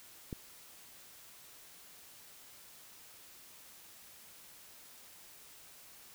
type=click; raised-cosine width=3 ms; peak=-26 dBFS; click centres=0.328 s; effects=white hiss -56 dBFS RMS until 6.14 s